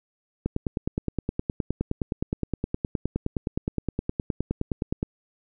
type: click train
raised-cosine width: 3 ms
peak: -12 dBFS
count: 45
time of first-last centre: 0.46-5.029 s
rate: 9.63 Hz
effects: none